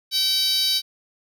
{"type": "tone with high-pass filter", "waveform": "10% pulse", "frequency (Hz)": 768, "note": "G5", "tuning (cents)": -36, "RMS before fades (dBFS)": -21, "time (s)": [0.11, 0.82], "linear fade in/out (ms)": 50, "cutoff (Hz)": 4200, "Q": 3.6, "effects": []}